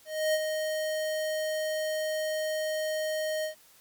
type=tone with ADSR envelope; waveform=square; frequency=622.3 Hz; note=D#5; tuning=in tune; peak=-23 dBFS; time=0.05-3.55 s; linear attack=290 ms; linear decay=39 ms; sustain=-6 dB; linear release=110 ms; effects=white hiss -58 dBFS RMS until 3.8 s + MP3 96 kbps